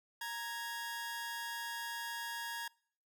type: tone pair together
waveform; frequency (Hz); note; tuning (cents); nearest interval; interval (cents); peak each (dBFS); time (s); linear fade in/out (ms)
sawtooth; 932.3 / 1661.2; A#5 / G#6; 0 / 0; minor seventh; 1000; -39 / -38; 0.21-2.68; 5
effects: noise-tail reverb RT60 0.6 s tail -26 dB re dry